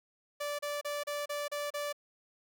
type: tone bursts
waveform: sawtooth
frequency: 583 Hz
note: D5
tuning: 13 cents flat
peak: -30 dBFS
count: 7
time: 0.4-1.928 s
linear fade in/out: 10 ms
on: 190 ms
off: 33 ms
effects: none